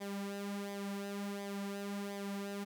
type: tone with flanger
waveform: sawtooth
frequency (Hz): 200.4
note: G3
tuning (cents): +38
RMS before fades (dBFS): -41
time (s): 0-2.65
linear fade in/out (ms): 20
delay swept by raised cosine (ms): 0.71 to 4.11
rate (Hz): 1.4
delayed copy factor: -0.65
effects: none